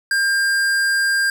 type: tone with hard clipping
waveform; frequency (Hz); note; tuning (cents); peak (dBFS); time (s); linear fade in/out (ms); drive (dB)
sine; 1600; G6; +35; -17; 0.11-1.3; 2; 16
effects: none